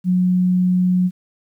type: tone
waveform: sine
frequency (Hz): 181.8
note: F#3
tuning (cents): -30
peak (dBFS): -13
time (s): 0.04-1.11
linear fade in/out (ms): 50
effects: 9-bit